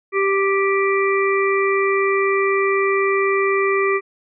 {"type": "harmonic tone", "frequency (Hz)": 392, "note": "G4", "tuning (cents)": 0, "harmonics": [1, 3, 5, 6], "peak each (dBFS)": [-17, -22, -24, -25], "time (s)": [0.12, 4.01], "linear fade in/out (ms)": 50, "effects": []}